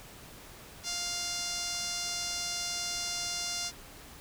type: tone with band-pass filter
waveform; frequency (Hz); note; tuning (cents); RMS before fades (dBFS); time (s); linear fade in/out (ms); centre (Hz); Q
sawtooth; 700; F5; +4; -35; 0.83-3.72; 50; 5600; 2.3
effects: pink hiss -50 dBFS RMS until 4.2 s